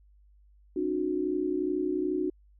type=tone cluster; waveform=sine; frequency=271 / 302.6 / 365.2 Hz; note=C#4 / D#4 / F#4; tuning=-39 / -48 / -23 cents; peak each=-36 / -30 / -29 dBFS; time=0.76-2.3 s; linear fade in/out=5 ms; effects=added 50 Hz sine -56 dBFS peak until 2.59 s